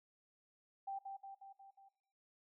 sine tone with echo, 784 Hz, G5, in tune, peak -40 dBFS, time 0.87-0.99 s, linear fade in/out 10 ms, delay 180 ms, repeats 5, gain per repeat -4 dB, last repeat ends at 1.89 s, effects noise-tail reverb RT60 0.6 s tail -17 dB re dry

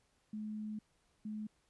sine tone bursts at uneven times, 213.7 Hz, G#3, 50 cents sharp, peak -39 dBFS, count 2, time 0.33-0.79 / 1.25-1.47 s, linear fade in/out 5 ms, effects pink hiss -75 dBFS RMS until 1.69 s + resampled to 24000 Hz

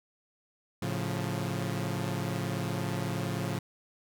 sawtooth chord, A augmented, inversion none, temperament equal with one note detuned, 110 / 138.59 / 176.24 Hz, A2 / C#3 / E#3, 0 / 0 / +16 cents, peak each -31 dBFS, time 0.82-3.59 s, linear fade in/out 5 ms, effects none

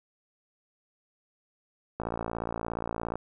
click train, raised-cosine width 1 ms, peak -18 dBFS, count 67, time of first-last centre 2-3.156 s, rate 57.1 Hz, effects none

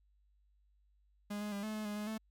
45% pulse tone with pitch steps, 206 / 208.9 / 201 / 215.9 / 214.6 / 207.7 / 209.9 / 219.4 Hz, G#3 / G#3 / G3 / A3 / A3 / G#3 / G#3 / A3, -14 / +10 / +44 / -33 / -43 / 0 / +19 / -5 cents, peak -38 dBFS, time 1.3-2.18 s, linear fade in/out 10 ms, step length 110 ms, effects added 50 Hz sine -68 dBFS peak until 2.3 s

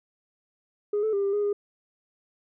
sine tone with pitch steps, 414 / 436.2 / 399.1 / 396.8 / 413.1 / 408.6 Hz, G#4 / A4 / G4 / G4 / G#4 / G#4, -5 / -15 / +31 / +21 / -9 / -28 cents, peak -21 dBFS, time 0.93-1.53 s, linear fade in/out 5 ms, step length 100 ms, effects tanh soft clip ceiling -20 dBFS

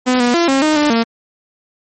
sawtooth tone with pitch steps, 252.5 / 243 / 341 / 269.8 / 308.1 / 297.3 / 229.7 Hz, B3 / B3 / F4 / C#4 / D#4 / D4 / A#3, +39 / -28 / -41 / -47 / -17 / +21 / -25 cents, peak -7 dBFS, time 0.06-1.04 s, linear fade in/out 20 ms, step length 140 ms, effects MP3 32 kbps

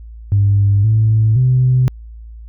sine tone with pitch steps, 100.6 / 109.7 / 127.6 Hz, G2 / A2 / C3, +45 / -5 / -43 cents, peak -8 dBFS, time 0.32-1.88 s, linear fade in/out 0 ms, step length 520 ms, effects tanh soft clip ceiling -4 dBFS + added 56 Hz sine -31 dBFS peak until 2.48 s

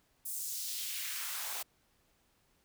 white noise with high-pass filter sweep, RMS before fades -39 dBFS, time 0.25-1.63 s, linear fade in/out 10 ms, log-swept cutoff 9900 to 630 Hz, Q 1.4, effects pink hiss -72 dBFS RMS until 2.64 s

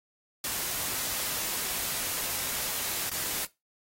white noise with dropouts, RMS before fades -32 dBFS, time 0.44-3.45 s, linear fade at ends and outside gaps 2 ms, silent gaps 3.097-3.115 s, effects noise-tail reverb RT60 0.2 s tail -17 dB re dry + AAC 48 kbps

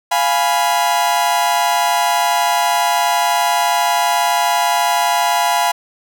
40% pulse chord, F diminished, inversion none, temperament equal, 698.5 / 830.6 / 987.8 Hz, F5 / Ab5 / Cb6, 0 / 0 / 0 cents, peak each -17 dBFS, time 0.11-5.72 s, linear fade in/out 10 ms, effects none

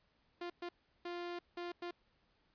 sawtooth tone bursts at uneven times, 349.2 Hz, F4, in tune, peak -37 dBFS, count 5, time 0.41-0.5 / 0.62-0.69 / 1.05-1.39 / 1.57-1.72 / 1.82-1.91 s, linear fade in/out 5 ms, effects pink hiss -75 dBFS RMS until 2.54 s + resampled to 11025 Hz

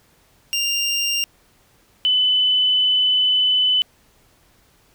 25% pulse / sine tone pair in turn, 2792 / 3009 Hz, F7 / F#7, -1 / +28 cents, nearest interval minor second, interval 129 cents, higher second, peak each -15 / -14 dBFS, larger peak second, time 0.53-1.24 / 2.05-3.82 s, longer second, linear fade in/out 0 ms, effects pink hiss -57 dBFS RMS until 4.94 s

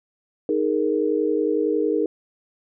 sine chord, D# suspended fourth, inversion none, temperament equal, 311.1 / 415.3 / 466.2 Hz, D#4 / G#4 / A#4, 0 / 0 / 0 cents, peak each -23 dBFS, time 0.49-2.06 s, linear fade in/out 2 ms, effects none

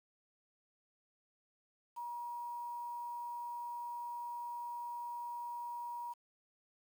sine tone with quantisation, 955 Hz, A#5, 42 cents sharp, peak -40 dBFS, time 1.96-6.14 s, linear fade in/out 20 ms, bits 10, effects none

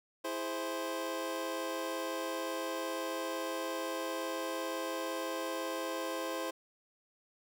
25% pulse chord, E augmented, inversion none, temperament equal, 329.6 / 415.3 / 523.3 Hz, E4 / G#4 / B#4, 0 / 0 / 0 cents, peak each -36 / -40 / -34 dBFS, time 0.24-6.51 s, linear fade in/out 10 ms, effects none

